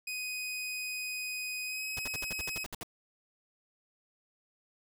sawtooth tone with pitch glide, 2500 to 2545 Hz, D#7 to D#7, +8 to +39 cents, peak -32 dBFS, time 0.07-2.64 s, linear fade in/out 5 ms, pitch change +31 cents, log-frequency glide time 1.65-1.85 s
pink noise bursts, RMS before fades -40 dBFS, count 11, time 1.97-2.831 s, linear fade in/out 0 ms, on 21 ms, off 63 ms
effects none

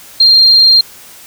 sine tone, 4192 Hz, C8, 2 cents sharp, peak -3 dBFS, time 0.2-0.81 s, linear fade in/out 5 ms, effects white hiss -36 dBFS RMS until 1.26 s

